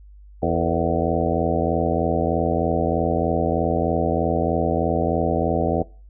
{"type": "harmonic tone with a mistuned harmonic", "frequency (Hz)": 83.2, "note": "E2", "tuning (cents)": 17, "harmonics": [1, 2, 3, 4, 5, 6, 7, 8, 9], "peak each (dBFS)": [-27, -27, -27, -27, -27, -27, -27, -27, -27], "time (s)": [0.42, 5.83], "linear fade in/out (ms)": 10, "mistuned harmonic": 5, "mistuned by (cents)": 88, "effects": ["noise-tail reverb RT60 0.4 s tail -23 dB re dry", "added 50 Hz sine -42 dBFS peak until 6.09 s"]}